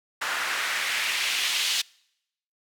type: noise with band-pass filter sweep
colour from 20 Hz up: white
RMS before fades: -27 dBFS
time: 0.21-1.82 s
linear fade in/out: 10 ms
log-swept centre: 1400 to 3500 Hz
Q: 1.6
effects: noise-tail reverb RT60 0.8 s tail -26 dB re dry